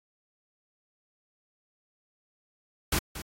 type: noise with echo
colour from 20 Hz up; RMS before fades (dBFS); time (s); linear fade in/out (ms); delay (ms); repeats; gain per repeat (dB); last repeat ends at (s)
pink; -26; 2.92-2.99; 5; 230; 1; -13; 3.22
effects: AAC 48 kbps